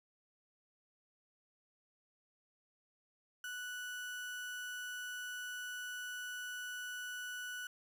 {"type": "tone", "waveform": "35% pulse", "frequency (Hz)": 1480, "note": "F#6", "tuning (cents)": 0, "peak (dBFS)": -40, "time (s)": [3.44, 7.67], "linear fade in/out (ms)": 2, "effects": []}